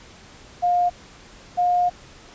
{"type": "tone pair in turn", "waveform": "sine", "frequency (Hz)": [709, 712.7], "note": ["F5", "F5"], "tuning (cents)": [26, 35], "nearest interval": "unison", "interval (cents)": 9, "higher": "second", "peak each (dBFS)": -16, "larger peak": "neither", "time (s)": [[0.62, 0.9], [1.57, 1.9]], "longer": "second", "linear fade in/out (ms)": 20, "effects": ["pink hiss -46 dBFS RMS until 2.34 s", "resampled to 16000 Hz"]}